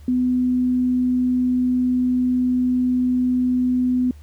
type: tone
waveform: sine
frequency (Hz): 251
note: B3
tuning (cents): +28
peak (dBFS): -16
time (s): 0.08-4.11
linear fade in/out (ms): 2
effects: added 74 Hz sine -39 dBFS peak until 4.22 s + pink hiss -56 dBFS RMS until 4.22 s